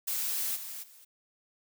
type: noise with level steps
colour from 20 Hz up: blue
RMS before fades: -32 / -41 / -55 dBFS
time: 0.07-1.05 s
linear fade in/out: 10 ms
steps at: 0.55 / 0.82 s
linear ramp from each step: 20 ms
effects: none